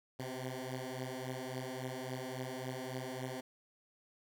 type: beating tone pair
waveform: 10% pulse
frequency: 127.5 / 131.1 Hz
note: C3 / C3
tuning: -44 / +4 cents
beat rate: 3.6 Hz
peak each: -34 / -35 dBFS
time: 0.19-3.41 s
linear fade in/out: 10 ms
effects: none